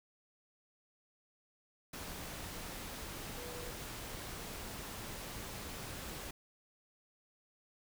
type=tone in noise; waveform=sine; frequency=488.3 Hz; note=B4; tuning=20 cents flat; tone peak=-48 dBFS; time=3.37-3.71 s; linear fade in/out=5 ms; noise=pink; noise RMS=-45 dBFS; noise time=1.93-6.31 s; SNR=-6 dB; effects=none